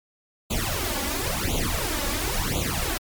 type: noise with flanger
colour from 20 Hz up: pink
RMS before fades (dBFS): -26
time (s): 0.5-2.98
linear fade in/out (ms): 10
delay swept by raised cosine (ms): 0.28 to 3.58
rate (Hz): 0.96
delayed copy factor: +0.95
effects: MP3 96 kbps